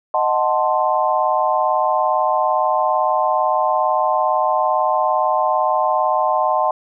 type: chord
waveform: sine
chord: D# diminished seventh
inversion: none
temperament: equal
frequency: 622.3 / 740 / 880 / 1046.5 Hz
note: D#5 / F#5 / A5 / C6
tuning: 0 / 0 / 0 / 0 cents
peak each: -20 dBFS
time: 0.14-6.71 s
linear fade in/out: 2 ms
effects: none